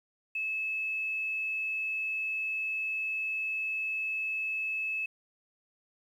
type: tone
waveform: sine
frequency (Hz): 2600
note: E7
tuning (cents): -24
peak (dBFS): -30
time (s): 0.35-5.06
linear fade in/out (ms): 5
effects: 10-bit